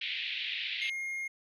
pink band-pass noise, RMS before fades -36 dBFS, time 0.01-0.9 s, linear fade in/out 5 ms, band 2100 to 3800 Hz, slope 48 dB/octave
triangle tone, 2136 Hz, C7, 35 cents sharp, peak -32 dBFS, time 0.81-1.28 s, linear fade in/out 10 ms
effects none

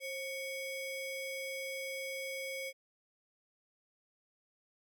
square ring-modulated tone, 1385 Hz, F6, 15 cents flat, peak -36 dBFS, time 0-2.73 s, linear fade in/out 50 ms, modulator 851 Hz, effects none

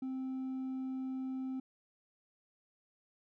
sine tone with hard clipping, 261.6 Hz, C4, in tune, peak -37 dBFS, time 0.02-1.6 s, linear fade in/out 5 ms, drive 2 dB, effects none

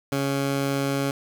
15% pulse tone pair together, 138.6 / 277.2 Hz, C#3 / C#4, 0 / 0 cents, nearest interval octave, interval 1200 cents, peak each -18 / -27 dBFS, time 0.12-1.11 s, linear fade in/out 2 ms, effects none

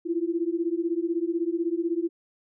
sine beating tone pair, 330 / 346 Hz, E4 / F4, +2 / -16 cents, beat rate 16 Hz, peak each -27 dBFS, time 0.05-2.09 s, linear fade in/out 20 ms, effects none

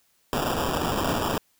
white noise with sample-and-hold, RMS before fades -26 dBFS, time 0.33-1.38 s, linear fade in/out 0 ms, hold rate 2100 Hz, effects white hiss -66 dBFS RMS until 1.59 s

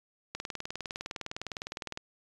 click train, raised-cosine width 0.2 ms, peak -19 dBFS, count 33, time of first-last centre 0.35-1.974 s, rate 19.7 Hz, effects resampled to 24000 Hz

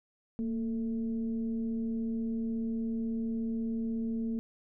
sine tone with frequency modulation, 229.1 Hz, A#3, 30 cents flat, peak -30 dBFS, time 0.39-4.39 s, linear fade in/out 0 ms, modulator 212 Hz, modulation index 0.41, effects none

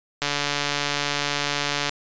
click train, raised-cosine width 0.2 ms, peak -6 dBFS, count 242, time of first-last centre 0.22-1.894 s, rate 144 Hz, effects resampled to 16000 Hz

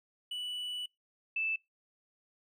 triangle / sine tone pair in turn, 2960 / 2637 Hz, F#7 / E7, 0 / 0 cents, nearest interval major second, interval 200 cents, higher first, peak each -34 / -30 dBFS, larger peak second, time 0.31-0.86 / 1.36-1.56 s, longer first, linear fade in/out 5 ms, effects noise-tail reverb RT60 0.2 s tail -25 dB re dry

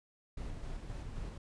brown noise with tremolo, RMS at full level -41 dBFS, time 0.37-1.38 s, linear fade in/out 5 ms, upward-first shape square, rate 3.8 Hz, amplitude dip 25%, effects resampled to 22050 Hz

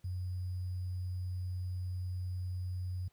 sine tone with sample-and-hold, 91 Hz, F#2, 28 cents flat, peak -34 dBFS, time 0.04-3.08 s, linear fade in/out 5 ms, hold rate 4900 Hz, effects pink hiss -73 dBFS RMS until 3.12 s + high-pass 60 Hz 12 dB/octave

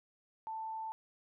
sine tone, 885 Hz, A5, 10 cents sharp, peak -38 dBFS, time 0.47-0.92 s, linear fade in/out 0 ms, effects none

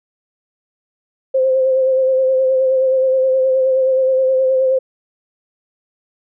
sine tone with vibrato, 523.3 Hz, C5, in tune, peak -11 dBFS, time 1.34-4.79 s, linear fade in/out 10 ms, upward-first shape sine, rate 9.5 Hz, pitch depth 26 cents each way, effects none

